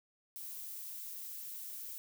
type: noise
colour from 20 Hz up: violet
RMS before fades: -45 dBFS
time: 0.36-1.98 s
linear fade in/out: 0 ms
effects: none